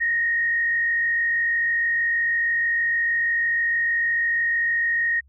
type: tone with frequency modulation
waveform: sine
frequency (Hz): 1864.7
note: A#6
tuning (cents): 0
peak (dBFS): -19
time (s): 0-5.21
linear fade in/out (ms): 20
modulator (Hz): 46.3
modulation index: 0.56
effects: added 68 Hz sine -52 dBFS peak until 5.28 s